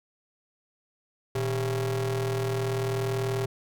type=ring-modulated tone; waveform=45% pulse; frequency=138.59 Hz; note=C#3; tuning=in tune; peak=-23 dBFS; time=1.35-3.46 s; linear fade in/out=5 ms; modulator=257 Hz; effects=none